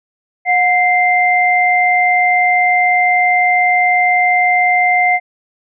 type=tone pair together; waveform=sine; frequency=725.1 / 2088 Hz; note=F#5 / C7; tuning=-35 / -4 cents; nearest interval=octave + tritone; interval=1831 cents; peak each=-12 dBFS; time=0.45-5.2 s; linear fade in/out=50 ms; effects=none